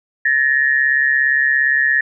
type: tone pair together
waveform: sine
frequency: 1727.4 / 1864.7 Hz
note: A6 / A#6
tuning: -32 / 0 cents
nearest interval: minor second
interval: 132 cents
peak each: -15 dBFS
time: 0.25-2.01 s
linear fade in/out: 5 ms
effects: none